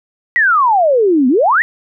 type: exponential two-way sweep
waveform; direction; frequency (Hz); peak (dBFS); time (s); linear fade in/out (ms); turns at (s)
sine; down then up; 1975.5 to 241.4 to 1975.5; -8; 0.36-1.62; 0; 1.28
effects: none